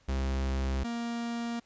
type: tone pair in turn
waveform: 45% pulse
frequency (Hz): 66.5 / 234.6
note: C2 / A#3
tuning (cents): +29 / +11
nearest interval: octave + minor seventh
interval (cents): 2182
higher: second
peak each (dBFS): -28 / -32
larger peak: first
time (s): 0.08-0.84 / 0.84-1.6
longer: neither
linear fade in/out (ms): 10
effects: pink hiss -65 dBFS RMS until 1.65 s + resampled to 16000 Hz